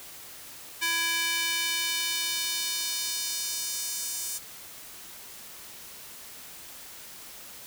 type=tone with high-pass filter sweep; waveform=square; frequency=332.7 Hz; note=E4; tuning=16 cents sharp; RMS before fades=-30 dBFS; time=0.81-4.39 s; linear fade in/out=20 ms; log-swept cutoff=1900 to 7300 Hz; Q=1.2; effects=white hiss -45 dBFS RMS until 7.66 s